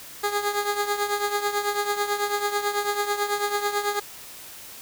15% pulse tone with tremolo, 410.7 Hz, G#4, 19 cents flat, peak -14 dBFS, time 0.23-4 s, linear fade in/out 10 ms, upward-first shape triangle, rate 9.1 Hz, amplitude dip 75%, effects white hiss -42 dBFS RMS until 4.81 s

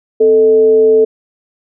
sine tone with frequency modulation, 440 Hz, A4, in tune, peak -5 dBFS, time 0.2-1.05 s, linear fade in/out 10 ms, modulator 183 Hz, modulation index 0.28, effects none

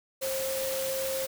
sine tone in noise, 532 Hz, C5, 29 cents sharp, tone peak -30 dBFS, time 0.21-1.27 s, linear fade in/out 20 ms, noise white, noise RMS -35 dBFS, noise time 0.21-1.27 s, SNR +2 dB, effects none

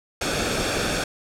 pink noise with comb filter, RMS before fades -24 dBFS, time 0.21-1.04 s, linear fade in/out 5 ms, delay 1 ms, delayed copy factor -0.55, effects low-pass 8000 Hz 12 dB/octave

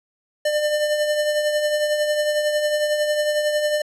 square tone with tremolo, 599 Hz, D5, 34 cents sharp, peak -17 dBFS, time 0.45-3.82 s, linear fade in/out 5 ms, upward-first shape triangle, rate 11 Hz, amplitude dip 50%, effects low-pass 11000 Hz 12 dB/octave

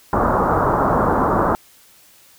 white low-pass noise, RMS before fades -17 dBFS, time 0.13-1.55 s, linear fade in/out 0 ms, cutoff 1300 Hz, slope 48 dB/octave, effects white hiss -50 dBFS RMS until 2.38 s

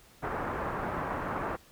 white low-pass noise, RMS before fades -34 dBFS, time 0.22-1.57 s, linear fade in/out 20 ms, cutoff 1400 Hz, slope 24 dB/octave, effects pink hiss -58 dBFS RMS until 1.71 s

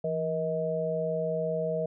sine tone cluster, 167.2 / 476.5 / 634 Hz, E3 / A#4 / D#5, +25 / +38 / +32 cents, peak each -34 / -31 / -30 dBFS, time 0.04-1.86 s, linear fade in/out 5 ms, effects none

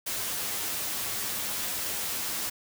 white noise with comb filter, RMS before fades -32 dBFS, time 0.06-2.5 s, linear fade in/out 10 ms, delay 9.7 ms, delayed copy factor +0.55, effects none

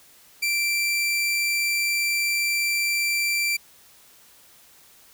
sawtooth tone, 2349 Hz, D7, in tune, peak -18 dBFS, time 0.42-3.57 s, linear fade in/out 10 ms, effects white hiss -53 dBFS RMS until 5.13 s

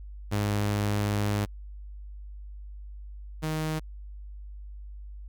sawtooth tone pair in turn, 103.2 / 156.38 Hz, G#2 / D#3, -10 / +9 cents, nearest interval perfect fifth, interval 719 cents, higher second, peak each -21 / -24 dBFS, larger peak first, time 0.31-1.46 / 3.42-3.8 s, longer first, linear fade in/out 20 ms, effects added 50 Hz sine -39 dBFS peak until 5.28 s

